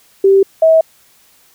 sine tone pair in turn, 390 / 644.6 Hz, G4 / E5, -9 / -39 cents, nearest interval major sixth, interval 870 cents, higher second, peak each -5 dBFS, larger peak neither, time 0.24-0.43 / 0.62-0.81 s, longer neither, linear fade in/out 5 ms, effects white hiss -50 dBFS RMS until 1.54 s

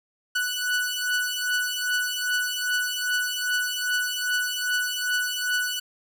sawtooth beating tone pair, 1480 / 1482.5 Hz, F#6 / F#6, 0 / +3 cents, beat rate 2.5 Hz, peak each -24 / -23 dBFS, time 0.35-5.8 s, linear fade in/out 10 ms, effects none

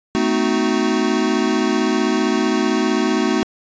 square chord, A diminished seventh, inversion none, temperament equal with one note detuned, 220 / 255.4 / 311.1 / 370 Hz, A3 / C4 / Eb4 / Gb4, 0 / -42 / 0 / 0 cents, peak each -22 dBFS, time 0.15-3.43 s, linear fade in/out 0 ms, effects resampled to 16000 Hz

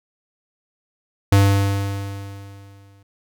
square tone with exponential decay, 99.2 Hz, G2, 21 cents sharp, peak -10 dBFS, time 1.32-3.03 s, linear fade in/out 5 ms, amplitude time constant 370 ms, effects none

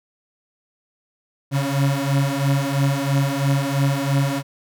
35% pulse beating tone pair, 137.5 / 140.5 Hz, C#3 / C#3, -14 / +24 cents, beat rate 3 Hz, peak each -19 dBFS, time 1.51-4.43 s, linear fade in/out 50 ms, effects none

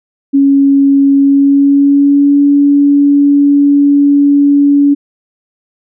sine tone with pitch glide, 277.2 to 284.7 Hz, C#4 to C#4, 0 to +46 cents, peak -4 dBFS, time 0.33-4.95 s, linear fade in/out 20 ms, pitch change +46 cents, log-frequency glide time 1.16-2.4 s, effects none

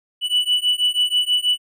triangle beating tone pair, 2960 / 2966.2 Hz, F#7 / F#7, 0 / +4 cents, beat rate 6.2 Hz, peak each -18 dBFS, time 0.21-1.58 s, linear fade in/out 50 ms, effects none

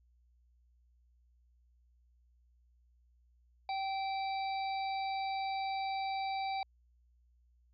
harmonic tone, 776 Hz, G5, 18 cents flat, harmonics 1 / 3 / 5 / 6, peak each -34 / -44 / -48 / -50 dBFS, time 3.69-6.63 s, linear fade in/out 2 ms, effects added 60 Hz sine -65 dBFS peak until 7.73 s

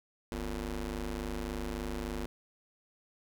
20% pulse ring-modulated tone, 103.5 Hz, G#2, 5 cents flat, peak -27 dBFS, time 0.32-2.26 s, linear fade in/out 0 ms, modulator 142 Hz, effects none

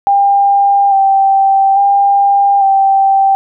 sine tone with vibrato, 790 Hz, G5, 13 cents sharp, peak -6 dBFS, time 0.07-3.35 s, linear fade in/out 0 ms, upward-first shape square, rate 0.59 Hz, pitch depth 20 cents each way, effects none

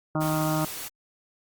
harmonic tone, 155.56 Hz, D#3, in tune, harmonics 1 / 2 / 4 / 5 / 6 / 7 / 8 / 9, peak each -27 / -28 / -31 / -35 / -36 / -38 / -35 / -39 dBFS, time 0.15-0.65 s, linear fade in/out 2 ms
white noise, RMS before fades -36 dBFS, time 0.2-0.89 s, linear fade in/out 20 ms
effects Opus 32 kbps

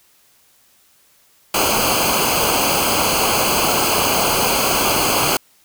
pink noise with comb filter, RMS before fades -17 dBFS, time 1.54-5.37 s, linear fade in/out 2 ms, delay 0.54 ms, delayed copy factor -0.85, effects white hiss -55 dBFS RMS until 5.64 s

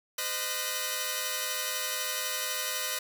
5% pulse tone cluster, 512 / 612 / 1458 / 1940 Hz, C5 / D#5 / F#6 / B6, -38 / -29 / -26 / -31 cents, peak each -25 dBFS, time 0.18-2.99 s, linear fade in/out 5 ms, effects none

